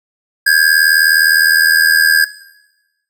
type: ring-modulated tone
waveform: square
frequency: 1640 Hz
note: G#6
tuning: 22 cents flat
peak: -5 dBFS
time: 0.46-2.25 s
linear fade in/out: 10 ms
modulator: 39.8 Hz
effects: noise-tail reverb RT60 1.0 s tail -17 dB re dry